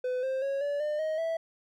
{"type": "tone with pitch steps", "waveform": "triangle", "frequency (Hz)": [504, 526.6, 550.3, 574.9, 600.7, 627.7, 655.9], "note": ["B4", "C5", "C#5", "D5", "D5", "D#5", "E5"], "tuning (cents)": [35, 11, -13, -37, 39, 15, -9], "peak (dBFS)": -26, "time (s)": [0.04, 1.37], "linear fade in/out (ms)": 5, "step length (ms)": 190, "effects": []}